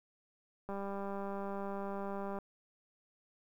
click train, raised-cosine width 1 ms, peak -28 dBFS, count 337, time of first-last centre 0.69-2.387 s, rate 198 Hz, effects 11-bit

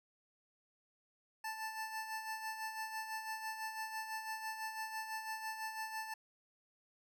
25% pulse tone with tremolo, 880 Hz, A5, in tune, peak -35 dBFS, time 1.44-6.14 s, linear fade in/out 5 ms, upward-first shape sine, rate 6 Hz, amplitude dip 55%, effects none

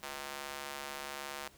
square tone with high-pass filter, 70.6 Hz, C#2, 32 cents sharp, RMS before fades -43 dBFS, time 0.03-1.48 s, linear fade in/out 0 ms, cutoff 790 Hz, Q 0.67, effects pink hiss -61 dBFS RMS until 1.57 s

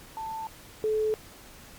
sine tone pair in turn, 887 / 432.4 Hz, A5 / A4, +14 / -30 cents, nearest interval octave, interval 1244 cents, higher first, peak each -32 / -23 dBFS, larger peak second, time 0.17-0.47 / 0.84-1.14 s, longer neither, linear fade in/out 0 ms, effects pink hiss -49 dBFS RMS until 1.78 s + MP3 96 kbps

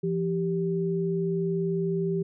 sine tone pair together, 169.7 / 391.2 Hz, F3 / G4, -49 / -4 cents, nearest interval octave + major second, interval 1445 cents, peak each -27 dBFS, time 0.03-2.23 s, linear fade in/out 10 ms, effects none

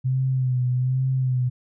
sine tone with vibrato, 128.3 Hz, C3, 34 cents flat, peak -19 dBFS, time 0.04-1.5 s, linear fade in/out 20 ms, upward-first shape sine, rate 1.2 Hz, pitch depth 45 cents each way, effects none

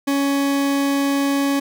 40% pulse tone, 278.9 Hz, C#4, 11 cents sharp, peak -16 dBFS, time 0.07-1.6 s, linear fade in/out 10 ms, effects none

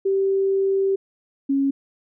sine tone pair in turn, 388.9 / 275 Hz, G4 / C#4, -14 / -14 cents, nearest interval tritone, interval 600 cents, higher first, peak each -17 dBFS, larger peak neither, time 0.05-0.96 / 1.49-1.71 s, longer first, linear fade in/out 10 ms, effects none

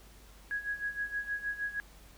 sine tone with tremolo, 1661.2 Hz, G#6, in tune, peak -30 dBFS, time 0.51-1.8 s, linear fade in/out 0 ms, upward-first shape sine, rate 6.4 Hz, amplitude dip 80%, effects added 50 Hz sine -55 dBFS peak until 2.17 s + pink hiss -58 dBFS RMS until 2.17 s

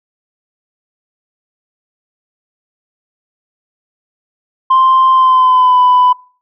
sine tone with pitch glide, 1046.5 to 997.5 Hz, C6 to B5, 0 to +17 cents, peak -4 dBFS, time 4.7-6.13 s, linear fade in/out 10 ms, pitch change -83 cents, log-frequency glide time 5.12-5.8 s, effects noise-tail reverb RT60 0.4 s tail -25 dB re dry + tanh soft clip ceiling -3 dBFS

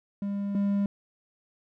triangle tone pair in turn, 200.7 / 200.7 Hz, G3 / G3, +41 / +41 cents, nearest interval unison, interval 0 cents, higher neither, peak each -26 / -21 dBFS, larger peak second, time 0.22-0.55 / 0.55-0.86 s, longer first, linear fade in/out 2 ms, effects none

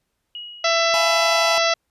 sine tone with exponential decay, 2900 Hz, F#7, 35 cents flat, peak -29 dBFS, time 0.35-1.41 s, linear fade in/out 1 ms, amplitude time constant 230 ms
harmonic tone, 667 Hz, E5, 20 cents sharp, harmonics 1 / 2 / 3 / 4 / 5 / 6 / 7 / 8 / 9, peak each -20 / -23 / -25 / -26 / -27 / -28 / -28 / -29 / -30 dBFS, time 0.64-1.74 s, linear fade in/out 5 ms
square chord, F diminished, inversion none, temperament equal with one note detuned, 698.5 / 842.2 / 987.8 Hz, F5 / Ab5 / Cb6, 0 / +24 / 0 cents, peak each -31 / -28 / -29 dBFS, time 0.94-1.58 s, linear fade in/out 0 ms
effects pink hiss -74 dBFS RMS until 1.9 s + resampled to 32000 Hz

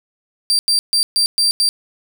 35% pulse tone bursts at uneven times, 4699 Hz, D8, in tune, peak -11 dBFS, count 6, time 0.5-0.59 / 0.68-0.79 / 0.93-1.03 / 1.16-1.26 / 1.38-1.51 / 1.6-1.69 s, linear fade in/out 0 ms, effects 8-bit

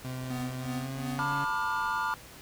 30% pulse tone with pitch glide, 128.7 to 141.16 Hz, C3 to C#3, -28 to +32 cents, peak -32 dBFS, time 0.04-1.45 s, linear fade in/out 10 ms, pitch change +160 cents, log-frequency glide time 0.58-1.33 s
square tone with tremolo, 250 Hz, B3, 21 cents sharp, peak -33 dBFS, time 0.3-1.34 s, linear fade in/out 5 ms, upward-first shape triangle, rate 2.8 Hz, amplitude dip 100%
triangle chord, B half-diminished seventh, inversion third, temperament just, 889 / 987.8 / 1185.3 / 1422.4 Hz, A5 / B5 / D6 / F6, +18 / 0 / +16 / +31 cents, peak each -32 / -32 / -32 / -31 dBFS, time 1.19-2.14 s, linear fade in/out 0 ms
effects pink hiss -49 dBFS RMS until 2.41 s

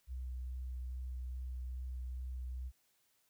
sine tone with vibrato, 63 Hz, B1, 35 cents sharp, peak -39 dBFS, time 0.07-2.72 s, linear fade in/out 50 ms, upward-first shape sine, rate 2.4 Hz, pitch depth 13 cents each way, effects white hiss -75 dBFS RMS until 3.29 s

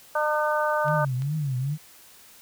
harmonic tone, 302.6 Hz, D#4, 48 cents flat, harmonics 2 / 3 / 4 / 5, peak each -25 / -27 / -28 / -29 dBFS, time 0.15-1.05 s, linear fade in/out 5 ms
sine tone with vibrato, 140 Hz, C#3, 18 cents sharp, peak -24 dBFS, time 0.84-1.78 s, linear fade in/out 50 ms, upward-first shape triangle, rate 2.4 Hz, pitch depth 220 cents each way
clicks, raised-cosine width 0.2 ms, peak -26 dBFS, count 2, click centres 0.882 / 1.221 s
effects white hiss -51 dBFS RMS until 2.41 s

